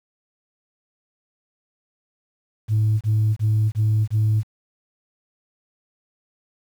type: tone bursts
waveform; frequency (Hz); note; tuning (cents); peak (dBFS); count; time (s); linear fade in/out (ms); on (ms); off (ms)
sine; 108; A2; -32; -14; 5; 2.68-4.434; 50; 330; 26
effects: tanh soft clip ceiling -13 dBFS + 8-bit